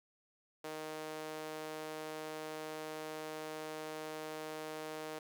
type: tone with high-pass filter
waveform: sawtooth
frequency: 155.56 Hz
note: D#3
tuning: in tune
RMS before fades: -44 dBFS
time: 0.64-5.19 s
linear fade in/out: 5 ms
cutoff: 460 Hz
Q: 1.5
effects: none